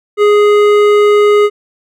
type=tone with hard clipping; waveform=sine; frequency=415.3 Hz; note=G#4; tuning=in tune; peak=-7 dBFS; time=0.17-1.5 s; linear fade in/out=50 ms; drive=12 dB; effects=none

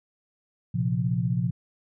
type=chord; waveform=sine; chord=Bb suspended second; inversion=none; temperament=equal with one note detuned; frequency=116.54 / 132.03 / 174.61 Hz; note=Bb2 / C3 / F3; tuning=0 / +16 / 0 cents; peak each=-27 dBFS; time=0.74-1.51 s; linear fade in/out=10 ms; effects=none

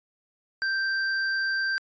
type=tone with hard clipping; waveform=sine; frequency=1568 Hz; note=G6; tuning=in tune; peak=-26 dBFS; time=0.62-1.78 s; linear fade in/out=0 ms; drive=16 dB; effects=resampled to 16000 Hz

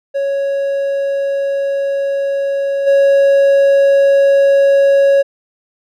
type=tone with level steps; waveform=triangle; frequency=554.4 Hz; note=C#5; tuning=in tune; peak=-12 / -5 dBFS; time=0.14-5.23 s; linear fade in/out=20 ms; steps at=2.86 s; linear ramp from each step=20 ms; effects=none

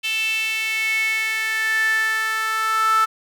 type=tone with high-pass filter sweep; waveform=sawtooth; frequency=440.6 Hz; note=A4; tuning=2 cents sharp; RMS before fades=-21 dBFS; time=0.03-3.06 s; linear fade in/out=20 ms; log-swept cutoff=2800 to 1300 Hz; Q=8.6; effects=none

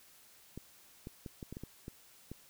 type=clicks; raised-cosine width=3 ms; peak=-30 dBFS; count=9; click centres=0.576 / 1.071 / 1.262 / 1.428 / 1.526 / 1.569 / 1.636 / 1.881 / 2.316 s; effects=white hiss -61 dBFS RMS until 2.49 s

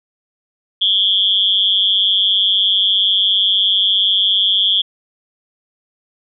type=tone with amplitude modulation; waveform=sine; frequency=3322 Hz; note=G#7; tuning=in tune; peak=-7 dBFS; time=0.81-4.82 s; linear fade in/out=10 ms; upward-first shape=sine; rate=195 Hz; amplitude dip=100%; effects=none

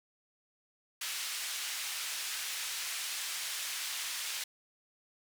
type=band-pass noise; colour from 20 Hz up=pink; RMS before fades=-38 dBFS; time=1.01-4.44 s; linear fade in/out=5 ms; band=2200 to 12000 Hz; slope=12 dB/octave; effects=none

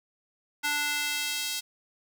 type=tone with high-pass filter sweep; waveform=square; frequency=293.7 Hz; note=D4; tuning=in tune; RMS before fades=-30 dBFS; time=0.63-1.61 s; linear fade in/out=20 ms; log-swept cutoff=1400 to 3900 Hz; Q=1.1; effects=none

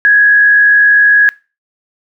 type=tone with frequency modulation; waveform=sine; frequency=1668 Hz; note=G#6; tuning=7 cents sharp; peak=-4 dBFS; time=0.05-1.29 s; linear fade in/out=0 ms; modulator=72.6 Hz; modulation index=0.41; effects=noise-tail reverb RT60 0.3 s tail -22 dB re dry

